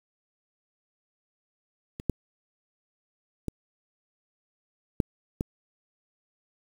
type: clicks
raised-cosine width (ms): 3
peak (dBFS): -25 / -11 / -17 / -9 / -14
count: 5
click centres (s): 1.999 / 2.097 / 3.483 / 5.002 / 5.409
effects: 7-bit

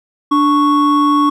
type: tone pair together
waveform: triangle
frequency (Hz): 293.7 / 1108.9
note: D4 / C#6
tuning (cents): 0 / 0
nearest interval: octave + major seventh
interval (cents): 2300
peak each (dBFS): -10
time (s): 0.31-1.3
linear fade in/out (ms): 10
effects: none

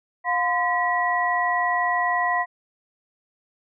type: tone cluster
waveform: sine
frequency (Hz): 711 / 1023 / 1931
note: F5 / C6 / B6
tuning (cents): +31 / -39 / -39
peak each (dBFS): -24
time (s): 0.24-2.46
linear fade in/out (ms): 50
effects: none

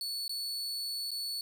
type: tone with dropouts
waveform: 40% pulse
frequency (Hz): 4435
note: C#8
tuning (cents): 0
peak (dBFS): -33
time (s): 0.01-1.41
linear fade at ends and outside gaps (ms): 1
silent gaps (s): 0.28-0.294 / 1.107-1.115
effects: none

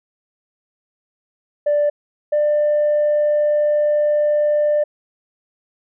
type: tone pair in turn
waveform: sine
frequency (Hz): 587.3 / 595.2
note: D5 / D5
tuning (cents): 0 / +23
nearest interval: unison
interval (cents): 23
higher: second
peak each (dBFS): -12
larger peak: neither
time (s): 1.66-1.9 / 2.32-4.84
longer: second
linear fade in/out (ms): 10
effects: tanh soft clip ceiling -11 dBFS

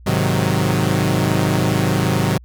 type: chord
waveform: sawtooth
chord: Ab dominant seventh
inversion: none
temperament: equal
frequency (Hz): 103.83 / 130.81 / 155.56 / 185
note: Ab2 / C3 / Eb3 / Gb3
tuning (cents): 0 / 0 / 0 / 0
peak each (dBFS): -17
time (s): 0.06-2.38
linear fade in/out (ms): 10
effects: added 60 Hz sine -39 dBFS peak until 2.44 s

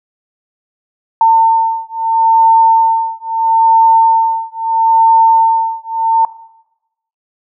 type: beating tone pair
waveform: sine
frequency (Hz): 902 / 902.76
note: A5 / A5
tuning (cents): +43 / +44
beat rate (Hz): 0.76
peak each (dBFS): -10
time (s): 1.21-6.25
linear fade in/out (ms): 2
effects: noise-tail reverb RT60 0.9 s tail -18 dB re dry

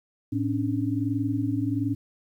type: tone cluster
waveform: sine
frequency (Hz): 109.7 / 270 / 291.3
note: A2 / C#4 / D4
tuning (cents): -5 / -45 / -14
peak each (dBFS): -28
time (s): 0.32-1.95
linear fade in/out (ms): 10
effects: 10-bit

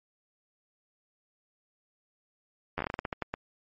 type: slowing click train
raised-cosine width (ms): 0.5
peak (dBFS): -16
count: 13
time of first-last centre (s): 2.78-3.34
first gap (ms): 11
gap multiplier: 1.24
effects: MP3 32 kbps

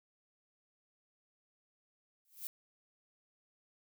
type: noise with exponential growth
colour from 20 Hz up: violet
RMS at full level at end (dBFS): -38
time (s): 2.25-2.47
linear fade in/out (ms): 1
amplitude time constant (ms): 46
effects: none

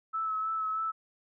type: tone with vibrato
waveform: sine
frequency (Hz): 1302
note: E6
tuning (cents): -22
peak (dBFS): -29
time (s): 0.13-0.92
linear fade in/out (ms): 20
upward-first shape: sine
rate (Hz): 3.2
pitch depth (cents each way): 21
effects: none

